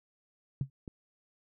sine tone with exponential decay, 135.4 Hz, C#3, 40 cents flat, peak -24 dBFS, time 0.61-0.7 s, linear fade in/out 2 ms, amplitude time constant 18 ms
click, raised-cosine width 3 ms, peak -29 dBFS, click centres 0.878 s
effects none

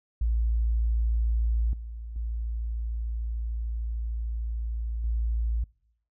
sine tone with level steps, 56.7 Hz, A#1, 47 cents flat, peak -22 / -35 / -28 / -24 dBFS, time 0.21-5.64 s, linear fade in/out 5 ms, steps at 1.73 / 2.16 / 5.04 s, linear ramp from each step 2 ms, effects noise-tail reverb RT60 0.8 s tail -26 dB re dry

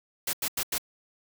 white noise bursts, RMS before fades -29 dBFS, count 4, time 0.27-0.782 s, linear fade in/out 5 ms, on 62 ms, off 88 ms, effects none

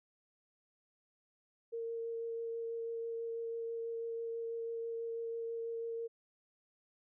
sine tone with vibrato, 460 Hz, A#4, 23 cents flat, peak -37 dBFS, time 1.72-6.08 s, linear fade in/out 20 ms, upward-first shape sine, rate 6.1 Hz, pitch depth 9 cents each way, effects none

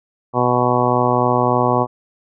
harmonic tone, 123.47 Hz, B2, in tune, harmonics 1 / 2 / 3 / 4 / 5 / 6 / 7 / 8 / 9, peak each -22 / -22 / -22 / -22 / -22 / -22 / -22 / -22 / -22 dBFS, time 0.33-1.87 s, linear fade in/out 50 ms, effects none

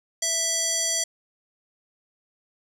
square tone with band-pass filter, 659.3 Hz, E5, in tune, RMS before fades -25 dBFS, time 0.22-1.04 s, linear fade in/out 5 ms, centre 6700 Hz, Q 3.1, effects none

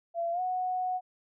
sine tone with pitch glide, 679 to 736.2 Hz, F5 to F#5, -49 to -9 cents, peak -28 dBFS, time 0.14-1.01 s, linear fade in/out 50 ms, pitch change +140 cents, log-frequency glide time 0.32-0.41 s, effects none

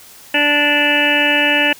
harmonic tone, 292.5 Hz, D4, 7 cents flat, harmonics 1 / 2 / 3 / 5 / 6 / 7 / 8 / 9 / 10, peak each -21 / -21 / -23 / -26 / -17 / -26 / -23 / -17 / -19 dBFS, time 0.34-1.73 s, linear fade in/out 5 ms, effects white hiss -41 dBFS RMS until 1.79 s

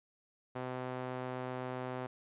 sawtooth tone with band-pass filter, 127.4 Hz, C3, 46 cents flat, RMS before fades -40 dBFS, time 0.55-2.07 s, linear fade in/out 10 ms, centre 720 Hz, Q 0.73, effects resampled to 8000 Hz

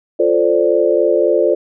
sine chord, D minor seventh, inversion first, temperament equal, 349.2 / 440 / 523.3 / 587.3 Hz, F4 / A4 / C5 / D5, 0 / 0 / 0 / 0 cents, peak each -16 dBFS, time 0.19-1.55 s, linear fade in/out 10 ms, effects none

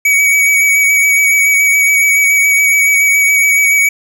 square tone with vibrato, 2262 Hz, C#7, 34 cents sharp, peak -8 dBFS, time 0.05-3.89 s, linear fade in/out 5 ms, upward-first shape sine, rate 7.1 Hz, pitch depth 20 cents each way, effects none

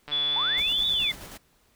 click train, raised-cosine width 0.3 ms, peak -23 dBFS, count 77, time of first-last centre 0.08-0.597 s, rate 147 Hz
sine tone with pitch glide, 3440 to 3478 Hz, A7 to A7, -40 to -21 cents, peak -23 dBFS, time 0.11-1.12 s, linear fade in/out 20 ms, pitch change +19 cents, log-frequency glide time 0.29-0.35 s
sine linear two-way sweep, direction up then down, 816 to 3804 to 2019 Hz, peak -29 dBFS, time 0.36-1.12 s, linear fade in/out 2 ms, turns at 0.87 s
pink noise with tremolo, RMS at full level -41 dBFS, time 0.57-1.38 s, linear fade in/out 10 ms, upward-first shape square, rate 9.4 Hz, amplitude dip 35%
effects pink hiss -64 dBFS RMS until 1.75 s

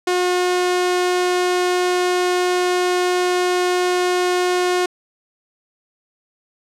sawtooth tone, 360.3 Hz, F#4, 46 cents flat, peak -12 dBFS, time 0.07-4.86 s, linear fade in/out 5 ms, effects low-pass 9000 Hz 12 dB/octave

